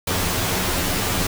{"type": "noise with comb filter", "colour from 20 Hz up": "pink", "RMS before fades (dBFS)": -22, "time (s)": [0.07, 1.27], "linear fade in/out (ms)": 5, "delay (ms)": 11, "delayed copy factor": 0.7, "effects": []}